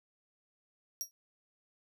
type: tone with exponential decay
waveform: sawtooth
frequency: 5660 Hz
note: F8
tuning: 22 cents sharp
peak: -28 dBFS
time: 1.01-1.11 s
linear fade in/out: 0 ms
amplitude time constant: 20 ms
effects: none